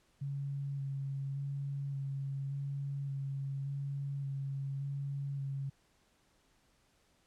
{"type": "tone with vibrato", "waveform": "sine", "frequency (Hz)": 138.59, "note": "C#3", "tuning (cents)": 0, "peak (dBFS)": -35, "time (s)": [0.21, 5.7], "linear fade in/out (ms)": 10, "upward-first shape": "square", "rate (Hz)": 0.87, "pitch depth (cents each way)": 14, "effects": ["pink hiss -71 dBFS RMS until 7.26 s", "low-pass 10000 Hz 12 dB/octave"]}